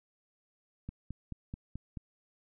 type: click train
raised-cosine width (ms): 5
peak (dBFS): -27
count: 6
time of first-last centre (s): 0.89-1.972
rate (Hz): 4.62
effects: none